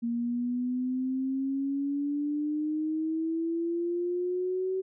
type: exponential sweep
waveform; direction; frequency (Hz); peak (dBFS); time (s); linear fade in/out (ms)
sine; up; 233.1 to 380; -27; 0.02-4.82; 20
effects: none